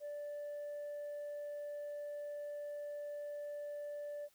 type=tone; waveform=sine; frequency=585 Hz; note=D5; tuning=7 cents flat; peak=-39 dBFS; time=0-4.29 s; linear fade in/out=50 ms; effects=tanh soft clip ceiling -40 dBFS + white hiss -71 dBFS RMS until 4.34 s